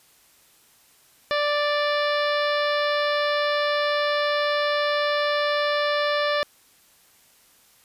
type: harmonic tone with a mistuned harmonic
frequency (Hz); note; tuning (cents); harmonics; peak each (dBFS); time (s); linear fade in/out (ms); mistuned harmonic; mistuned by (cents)
587.3; D5; 0; 1 / 2 / 3 / 4 / 5 / 6 / 7 / 8 / 9; -23 / -27 / -28 / -34 / -36 / -33 / -36 / -40 / -40; 1.31-6.43; 0; 5; -19
effects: white hiss -57 dBFS RMS until 7.84 s + resampled to 32000 Hz